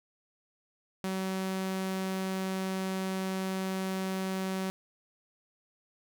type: tone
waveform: sawtooth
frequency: 189.5 Hz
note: F#3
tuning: 42 cents sharp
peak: -27 dBFS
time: 1.04-4.7 s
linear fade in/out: 0 ms
effects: none